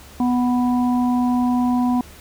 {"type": "harmonic tone", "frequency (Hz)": 246.9, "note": "B3", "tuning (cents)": 0, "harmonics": [1, 3, 4], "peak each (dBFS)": [-16, -26, -28], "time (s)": [0.2, 2.01], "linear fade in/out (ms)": 2, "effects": ["added 72 Hz sine -43 dBFS peak until 2.2 s", "pink hiss -44 dBFS RMS until 2.2 s"]}